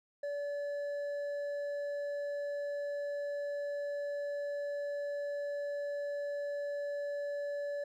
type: tone with hard clipping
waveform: triangle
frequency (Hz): 575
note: D5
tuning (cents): -37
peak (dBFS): -36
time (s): 0.23-7.84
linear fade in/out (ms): 5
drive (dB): 8
effects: none